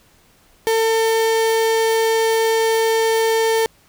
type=tone; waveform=35% pulse; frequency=448.8 Hz; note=A4; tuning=34 cents sharp; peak=-13 dBFS; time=0.67-3.66 s; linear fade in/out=0 ms; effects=pink hiss -54 dBFS RMS until 3.88 s